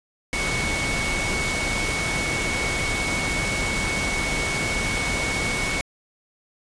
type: tone in noise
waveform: sine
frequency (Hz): 2217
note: C#7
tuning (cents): 0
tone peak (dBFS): -26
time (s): 0.33-5.81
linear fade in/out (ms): 0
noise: pink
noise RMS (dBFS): -26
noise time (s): 0.33-5.81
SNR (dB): -3
effects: resampled to 22050 Hz